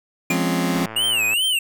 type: chord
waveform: sawtooth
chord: Db major seventh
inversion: first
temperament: just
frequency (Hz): 173.24 / 207.9 / 259.9 / 277.2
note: F3 / Ab3 / C4 / Db4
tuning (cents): -14 / +2 / -11 / 0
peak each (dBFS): -18 / -23 / -19 / -23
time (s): 0.3-0.86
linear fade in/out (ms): 5
type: tone with exponential decay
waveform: square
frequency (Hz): 2400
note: D7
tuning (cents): +37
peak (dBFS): -18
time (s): 0.3-0.42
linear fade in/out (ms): 5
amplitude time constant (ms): 24
type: click train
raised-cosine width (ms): 0.5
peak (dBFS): -18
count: 66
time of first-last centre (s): 0.75-1.336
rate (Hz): 111
type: tone with vibrato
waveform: square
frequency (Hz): 2794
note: F7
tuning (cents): 0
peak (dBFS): -18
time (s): 0.96-1.59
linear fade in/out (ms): 5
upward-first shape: sine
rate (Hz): 2.5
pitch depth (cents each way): 200
effects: none